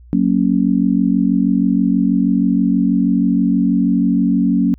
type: chord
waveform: sine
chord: F# major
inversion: none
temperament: just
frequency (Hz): 185 / 231.2 / 277.5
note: F#3 / A#3 / C#4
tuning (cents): 0 / -14 / +2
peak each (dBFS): -16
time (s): 0.13-4.74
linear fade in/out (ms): 0
effects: added 60 Hz sine -39 dBFS peak until 4.78 s